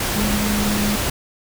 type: tone in noise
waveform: sine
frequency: 207.7 Hz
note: G#3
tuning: in tune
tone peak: -20 dBFS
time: 0.16-0.96 s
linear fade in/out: 5 ms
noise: pink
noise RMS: -22 dBFS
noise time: 0-1.1 s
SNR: -1 dB
effects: none

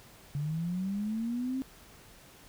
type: linear sweep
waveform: sine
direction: up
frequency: 140.5 to 267.6 Hz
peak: -30 dBFS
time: 0.35-1.62 s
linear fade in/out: 0 ms
effects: pink hiss -55 dBFS RMS until 2.48 s

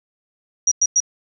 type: tone bursts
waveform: sine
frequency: 5760 Hz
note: F#8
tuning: 47 cents flat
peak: -12 dBFS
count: 3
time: 0.67-1.003 s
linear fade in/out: 5 ms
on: 45 ms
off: 99 ms
effects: none

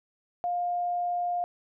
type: tone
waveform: sine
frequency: 706 Hz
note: F5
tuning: 19 cents sharp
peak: -26 dBFS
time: 0.44-1.44 s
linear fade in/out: 0 ms
effects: none

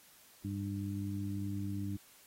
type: harmonic tone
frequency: 99.6 Hz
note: G2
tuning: 28 cents sharp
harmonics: 1 / 2 / 3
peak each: -38 / -40 / -41 dBFS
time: 0.44-1.97 s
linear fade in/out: 10 ms
effects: white hiss -61 dBFS RMS until 2.26 s + AAC 48 kbps

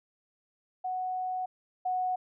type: tone pair in turn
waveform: sine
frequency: 740 / 736.6 Hz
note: F#5 / F#5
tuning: 0 / -8 cents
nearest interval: unison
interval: 8 cents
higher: first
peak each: -30 / -27 dBFS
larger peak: second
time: 0.84-1.46 / 1.85-2.16 s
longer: first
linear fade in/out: 10 ms
effects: none

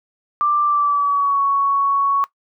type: tone with pitch glide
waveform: sine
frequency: 1180 to 1113.8 Hz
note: D6 to C#6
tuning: +8 to +8 cents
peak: -14 dBFS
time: 0.41-2.24 s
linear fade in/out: 0 ms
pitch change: -100 cents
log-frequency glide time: 0.64-1.41 s
effects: noise-tail reverb RT60 0.1 s tail -18 dB re dry

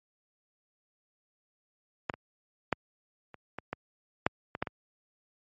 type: clicks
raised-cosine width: 0.5 ms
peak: -13 / -23 / -10 / -30 / -21 / -18 / -8 / -20 / -13 / -21 dBFS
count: 10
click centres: 2.098 / 2.139 / 2.727 / 3.343 / 3.586 / 3.73 / 4.265 / 4.551 / 4.625 / 4.672 s
effects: high-pass 80 Hz 12 dB/octave + MP3 32 kbps

